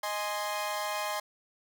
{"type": "chord", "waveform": "sawtooth", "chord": "Ab major", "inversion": "second", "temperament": "equal", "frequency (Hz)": [622.3, 830.6, 1046.5], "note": ["Eb5", "Ab5", "C6"], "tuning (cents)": [0, 0, 0], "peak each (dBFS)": -32, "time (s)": [0.03, 1.2], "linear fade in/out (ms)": 5, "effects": []}